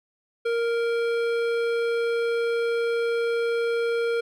triangle tone with hard clipping, 466.2 Hz, A#4, in tune, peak -24 dBFS, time 0.45-4.21 s, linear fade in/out 10 ms, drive 17 dB, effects none

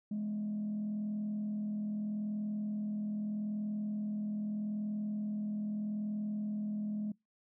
sine tone with frequency modulation, 210 Hz, G#3, 19 cents sharp, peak -32 dBFS, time 0.11-7.12 s, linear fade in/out 5 ms, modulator 40.8 Hz, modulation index 0.23, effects noise-tail reverb RT60 0.2 s tail -25 dB re dry + tanh soft clip ceiling -31 dBFS

